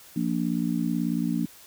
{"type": "chord", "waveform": "sine", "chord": "Bb major", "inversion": "second", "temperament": "just", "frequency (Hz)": [174.81, 233.1, 291.4], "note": ["F3", "Bb3", "D4"], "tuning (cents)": [2, 0, -13], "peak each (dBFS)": [-28, -27, -29], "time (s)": [0.16, 1.46], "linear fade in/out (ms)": 5, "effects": ["white hiss -50 dBFS RMS until 1.66 s"]}